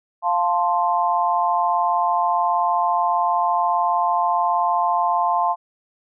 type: chord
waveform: sine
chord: F major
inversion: none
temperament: equal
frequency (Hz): 698.5 / 880 / 1046.5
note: F5 / A5 / C6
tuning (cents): 0 / 0 / 0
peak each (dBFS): -21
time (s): 0.22-5.56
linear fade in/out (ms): 50
effects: none